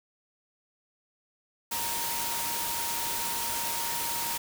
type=tone in noise; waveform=sine; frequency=932.3 Hz; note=A#5; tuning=in tune; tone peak=-36 dBFS; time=1.71-4.38 s; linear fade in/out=10 ms; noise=white; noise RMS=-32 dBFS; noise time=1.71-4.38 s; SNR=-7 dB; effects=none